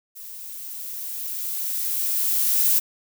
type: noise with level ramp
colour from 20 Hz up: violet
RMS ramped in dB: -39 to -18 dBFS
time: 0.15-2.8 s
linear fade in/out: 20 ms
effects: none